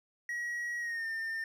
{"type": "tone with pitch glide", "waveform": "triangle", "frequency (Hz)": [1909, 1806], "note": ["A#6", "A6"], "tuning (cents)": [41, 45], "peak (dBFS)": -32, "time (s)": [0.29, 1.44], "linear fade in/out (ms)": 2, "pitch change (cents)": -96, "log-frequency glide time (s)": [0.79, 1.07], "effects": []}